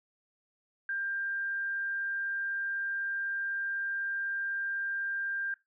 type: tone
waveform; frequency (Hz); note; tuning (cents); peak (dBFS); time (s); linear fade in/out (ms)
sine; 1592; G6; +26; -31; 0.89-5.54; 2
effects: noise-tail reverb RT60 0.2 s tail -19 dB re dry